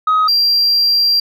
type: tone pair in turn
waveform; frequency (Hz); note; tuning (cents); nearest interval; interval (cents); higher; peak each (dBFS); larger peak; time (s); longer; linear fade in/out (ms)
sine; 1262 / 4741; D#6 / D8; +24 / +16; octave + major seventh; 2292; second; -8 / -8; neither; 0.07-0.28 / 0.28-1.2; second; 5
effects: tanh soft clip ceiling -8 dBFS